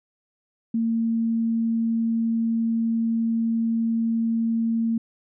sine tone, 227.9 Hz, A#3, 39 cents flat, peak -20 dBFS, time 0.74-4.98 s, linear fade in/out 5 ms, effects none

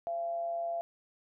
sine tone with amplitude modulation, 680 Hz, F5, 46 cents flat, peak -30 dBFS, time 0.07-0.81 s, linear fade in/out 0 ms, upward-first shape sine, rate 151 Hz, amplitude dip 35%, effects none

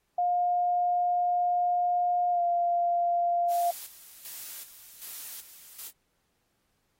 sine tone with pitch glide, 710 to 695.4 Hz, F5 to F5, +28 to -8 cents, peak -23 dBFS, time 0.18-3.71 s, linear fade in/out 5 ms, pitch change -36 cents, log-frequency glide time 2.31-2.41 s
blue noise with tremolo, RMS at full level -40 dBFS, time 3.48-5.92 s, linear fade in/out 50 ms, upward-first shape square, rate 1.3 Hz, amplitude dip 65%
effects pink hiss -75 dBFS RMS until 6.99 s + AAC 48 kbps

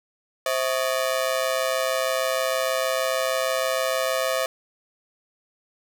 sawtooth ring-modulated tone, 589 Hz, D5, 5 cents sharp, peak -15 dBFS, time 0.46-4.46 s, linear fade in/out 2 ms, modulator 63.2 Hz, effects none

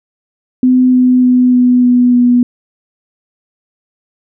sine tone with pitch steps, 253.9 / 252 / 250.1 / 248.2 / 246.4 / 244.5 Hz, B3 / B3 / B3 / B3 / B3 / B3, +48 / +35 / +22 / +9 / -4 / -17 cents, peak -5 dBFS, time 0.63-2.43 s, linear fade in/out 2 ms, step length 300 ms, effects none

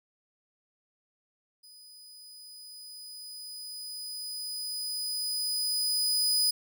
sawtooth tone with level ramp, 4978 Hz, D#8, in tune, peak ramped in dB -48 to -20 dBFS, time 1.63-6.51 s, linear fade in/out 10 ms, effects none

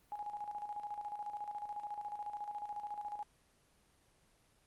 sine tone with tremolo, 830.6 Hz, G#5, in tune, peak -38 dBFS, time 0.12-3.23 s, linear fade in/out 0 ms, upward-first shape square, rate 14 Hz, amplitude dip 60%, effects pink hiss -70 dBFS RMS until 4.66 s + Opus 24 kbps

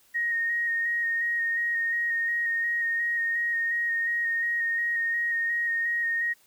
sine tone with vibrato, 1864.7 Hz, A#6, in tune, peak -24 dBFS, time 0.14-6.34 s, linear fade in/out 20 ms, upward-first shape square, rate 2.8 Hz, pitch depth 15 cents each way, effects white hiss -61 dBFS RMS until 6.46 s

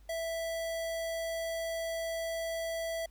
square tone, 659.3 Hz, E5, in tune, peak -34 dBFS, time 0.09-3.06 s, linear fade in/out 5 ms, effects added 50 Hz sine -54 dBFS peak until 3.1 s + pink hiss -69 dBFS RMS until 3.1 s

